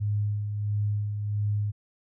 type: tone with tremolo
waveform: sine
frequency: 103.83 Hz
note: G#2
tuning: in tune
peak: -23 dBFS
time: 0-1.72 s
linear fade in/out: 20 ms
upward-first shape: sine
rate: 1.5 Hz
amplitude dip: 45%
effects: none